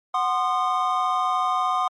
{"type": "chord", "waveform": "triangle", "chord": "C diminished", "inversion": "second", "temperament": "equal with one note detuned", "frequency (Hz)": [740, 1046.5, 1223.1], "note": ["Gb5", "C6", "Eb6"], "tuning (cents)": [0, 0, -30], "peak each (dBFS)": [-23, -23, -22], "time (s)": [0.14, 1.88], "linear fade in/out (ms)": 5, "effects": ["MP3 48 kbps"]}